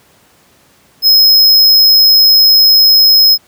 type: tone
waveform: square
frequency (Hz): 5130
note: E8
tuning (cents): -48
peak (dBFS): -4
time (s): 1.02-3.38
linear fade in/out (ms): 50
effects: pink hiss -48 dBFS RMS until 3.47 s + high-pass 100 Hz 12 dB/octave